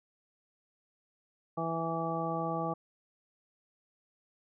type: harmonic tone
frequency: 164.81 Hz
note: E3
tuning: in tune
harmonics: 1 / 2 / 3 / 4 / 5 / 7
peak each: -37 / -39 / -39 / -38 / -37 / -38 dBFS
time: 1.57-2.74 s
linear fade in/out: 10 ms
effects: none